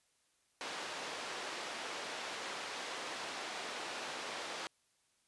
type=band-pass noise; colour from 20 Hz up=pink; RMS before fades=-43 dBFS; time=0.61-4.67 s; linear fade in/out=0 ms; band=500 to 5300 Hz; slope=12 dB/octave; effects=white hiss -75 dBFS RMS until 5.27 s + resampled to 24000 Hz